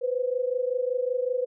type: tone pair together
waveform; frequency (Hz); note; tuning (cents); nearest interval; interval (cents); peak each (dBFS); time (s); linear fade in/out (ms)
sine; 493.9 / 519.2; B4 / C5; 0 / -13; minor second; 87; -26 / -28; 0.01-1.46; 20
effects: none